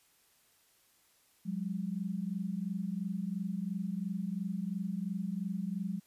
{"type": "tone pair together", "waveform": "sine", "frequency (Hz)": [179.49, 202.4], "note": ["F3", "G#3"], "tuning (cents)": [48, -44], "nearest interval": "major second", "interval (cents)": 208, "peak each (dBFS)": [-36, -36], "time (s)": [1.45, 6], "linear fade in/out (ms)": 20, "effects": ["white hiss -68 dBFS RMS until 6.06 s", "resampled to 32000 Hz"]}